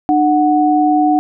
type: tone pair together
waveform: sine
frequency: 301.7 / 739 Hz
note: D4 / F#5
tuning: +47 / -2 cents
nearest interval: octave + major third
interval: 1551 cents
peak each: -12 dBFS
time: 0.09-1.19 s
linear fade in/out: 0 ms
effects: none